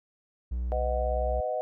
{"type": "tone", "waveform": "triangle", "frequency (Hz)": 60.9, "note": "B1", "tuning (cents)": -24, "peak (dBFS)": -26, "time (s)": [0.51, 1.41], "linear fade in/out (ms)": 10}
{"type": "chord", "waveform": "sine", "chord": "B major", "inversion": "none", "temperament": "equal with one note detuned", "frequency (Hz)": [505.1, 622.3, 740], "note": ["B4", "D#5", "F#5"], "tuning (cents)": [39, 0, 0], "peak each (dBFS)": [-33, -30, -33], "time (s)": [0.72, 1.61], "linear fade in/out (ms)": 0}
{"effects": []}